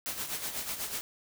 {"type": "noise with tremolo", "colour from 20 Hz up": "white", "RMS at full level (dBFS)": -34, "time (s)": [0.06, 1.01], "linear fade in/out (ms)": 0, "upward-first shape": "sine", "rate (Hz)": 8.1, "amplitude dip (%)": 60, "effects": []}